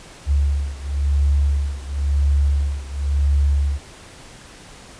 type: beating tone pair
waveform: sine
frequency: 70.5 / 71.46 Hz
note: C#2 / D2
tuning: +30 / -47 cents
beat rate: 0.96 Hz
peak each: -18 / -20 dBFS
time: 0.26-3.8 s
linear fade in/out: 50 ms
effects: pink hiss -42 dBFS RMS until 4.99 s + resampled to 22050 Hz